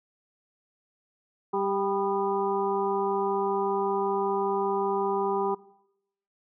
harmonic tone with a mistuned harmonic, 197.2 Hz, G3, 11 cents sharp, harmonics 1 / 2 / 4 / 5 / 6, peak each -36 / -27 / -31 / -31 / -37 dBFS, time 1.53-5.55 s, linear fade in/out 10 ms, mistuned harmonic 6, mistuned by +56 cents, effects noise-tail reverb RT60 0.8 s tail -20 dB re dry

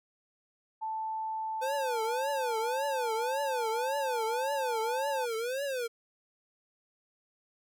sine tone, 880 Hz, A5, in tune, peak -32 dBFS, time 0.81-5.26 s, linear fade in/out 20 ms
square tone with vibrato, 502 Hz, B4, 28 cents sharp, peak -32 dBFS, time 1.61-5.88 s, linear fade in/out 20 ms, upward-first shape triangle, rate 1.8 Hz, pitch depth 240 cents each way
effects none

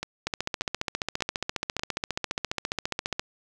two click trains, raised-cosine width 0.2 ms, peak -10 / -14 dBFS, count 44 / 4, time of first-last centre 0.27-3.195 / 0.03-1.795 s, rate 14.7 / 1.7 Hz, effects none

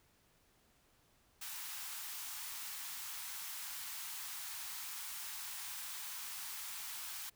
white high-pass noise, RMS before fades -45 dBFS, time 1.41-7.3 s, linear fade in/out 10 ms, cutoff 800 Hz, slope 48 dB/octave, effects pink hiss -71 dBFS RMS until 7.35 s

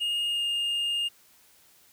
triangle tone with pitch glide, 2847 to 2827 Hz, F7 to F7, +33 to +20 cents, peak -24 dBFS, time 0-1.09 s, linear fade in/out 20 ms, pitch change -13 cents, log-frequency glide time 0.28-0.44 s, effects white hiss -59 dBFS RMS until 1.92 s

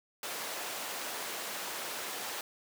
pink high-pass noise, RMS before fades -39 dBFS, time 0.23-2.41 s, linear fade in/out 2 ms, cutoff 500 Hz, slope 12 dB/octave, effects none

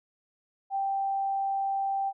sine tone, 784 Hz, G5, in tune, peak -26 dBFS, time 0.7-2.13 s, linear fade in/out 50 ms, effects none

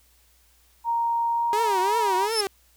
sine tone with pitch glide, 932.3 to 954.6 Hz, A#5 to A#5, 0 to +41 cents, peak -21 dBFS, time 0.84-2.29 s, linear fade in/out 50 ms, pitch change +41 cents, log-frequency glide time 1.3-1.97 s
sawtooth tone with vibrato, 407.4 Hz, G#4, 33 cents flat, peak -21 dBFS, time 1.53-2.47 s, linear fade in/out 0 ms, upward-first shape triangle, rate 2.8 Hz, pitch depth 220 cents each way
35% pulse tone with exponential growth, 5274 Hz, E8, in tune, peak -16 dBFS, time 2.18-2.41 s, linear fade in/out 5 ms, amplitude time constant 48 ms
effects added 60 Hz sine -61 dBFS peak until 2.76 s + white hiss -61 dBFS RMS until 2.76 s

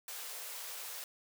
white high-pass noise, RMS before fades -44 dBFS, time 0.08-1.04 s, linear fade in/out 2 ms, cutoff 430 Hz, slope 96 dB/octave, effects none

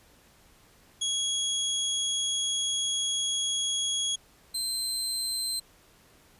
25% pulse tone pair in turn, 3322 / 4114 Hz, G#7 / C8, 0 / -30 cents, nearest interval major third, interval 370 cents, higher second, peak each -23 / -24 dBFS, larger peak first, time 1.01-4.16 / 4.54-5.6 s, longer first, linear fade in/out 10 ms, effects pink hiss -59 dBFS RMS until 6.39 s + resampled to 32000 Hz

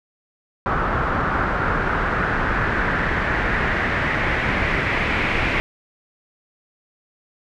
pink noise with low-pass filter sweep, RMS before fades -21 dBFS, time 0.66-5.6 s, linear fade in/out 0 ms, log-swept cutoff 1300 to 2300 Hz, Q 3.1, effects none

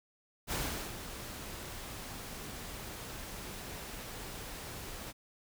pink noise with ADSR envelope, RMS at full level -34 dBFS, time 0.47-5.13 s, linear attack 51 ms, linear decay 400 ms, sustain -10 dB, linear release 33 ms, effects none

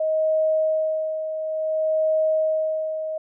sine tone with tremolo, 629 Hz, D#5, 19 cents sharp, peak -17 dBFS, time 0-3.18 s, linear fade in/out 5 ms, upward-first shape sine, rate 0.57 Hz, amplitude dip 60%, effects none

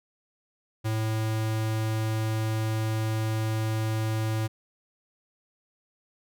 square tone, 110 Hz, A2, in tune, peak -26 dBFS, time 0.84-4.48 s, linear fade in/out 20 ms, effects none

